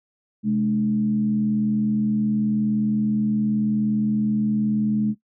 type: tone with frequency modulation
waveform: sine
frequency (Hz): 212.7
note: G#3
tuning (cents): +42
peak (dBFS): -18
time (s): 0.43-5.15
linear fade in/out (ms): 50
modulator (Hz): 80.9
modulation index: 0.48
effects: noise-tail reverb RT60 0.1 s tail -17 dB re dry